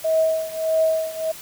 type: tone with tremolo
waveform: sine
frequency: 640 Hz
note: D#5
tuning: 49 cents sharp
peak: -14 dBFS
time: 0.04-1.32 s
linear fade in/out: 10 ms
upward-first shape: triangle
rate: 1.6 Hz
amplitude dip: 90%
effects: white hiss -39 dBFS RMS until 1.41 s